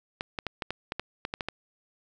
clicks, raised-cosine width 0.3 ms, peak -15 dBFS, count 11, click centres 0.209 / 0.388 / 0.467 / 0.622 / 0.706 / 0.921 / 0.996 / 1.251 / 1.339 / 1.408 / 1.486 s, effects none

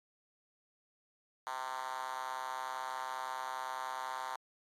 5% pulse tone with high-pass filter, 130 Hz, C3, 11 cents flat, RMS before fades -40 dBFS, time 1.47-4.36 s, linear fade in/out 0 ms, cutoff 910 Hz, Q 3.4, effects low-pass 12000 Hz 12 dB/octave + AAC 64 kbps

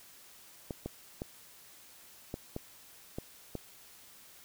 clicks, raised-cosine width 2 ms, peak -23 dBFS, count 7, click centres 0.708 / 0.86 / 1.219 / 2.341 / 2.564 / 3.185 / 3.553 s, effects white hiss -56 dBFS RMS until 4.44 s

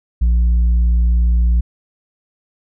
sine tone with tanh clipping, 58.6 Hz, A#1, 10 cents sharp, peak -11 dBFS, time 0.21-1.61 s, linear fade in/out 10 ms, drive 3 dB, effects none

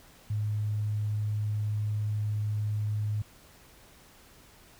sine tone, 105.6 Hz, G#2, 29 cents sharp, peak -27 dBFS, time 0.3-3.22 s, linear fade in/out 5 ms, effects pink hiss -56 dBFS RMS until 4.79 s

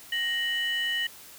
sine tone pair together, 1870 / 2968 Hz, A#6 / F#7, +5 / +5 cents, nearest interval minor sixth, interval 800 cents, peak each -27 dBFS, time 0.12-1.07 s, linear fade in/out 5 ms, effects tanh soft clip ceiling -21 dBFS + white hiss -48 dBFS RMS until 1.38 s

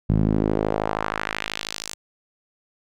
sawtooth tone with band-pass filter sweep, 52.9 Hz, G#1, 33 cents sharp, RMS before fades -24 dBFS, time 0.09-1.94 s, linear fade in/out 5 ms, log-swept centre 150 to 7200 Hz, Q 1.4, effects none

